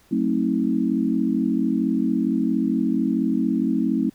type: chord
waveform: sine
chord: F# diminished seventh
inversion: none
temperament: just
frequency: 185 / 222 / 266.4 / 319.7 Hz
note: F#3 / A3 / C4 / Eb4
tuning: 0 / +16 / +31 / +47 cents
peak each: -27 / -23 / -23 / -25 dBFS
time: 0.11-4.1 s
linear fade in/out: 10 ms
effects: pink hiss -57 dBFS RMS until 4.14 s